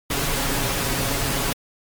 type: noise with comb filter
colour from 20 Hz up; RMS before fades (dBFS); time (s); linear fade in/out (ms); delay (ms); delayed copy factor
pink; -23; 0.1-1.53; 5; 7.2; +0.55
effects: MP3 96 kbps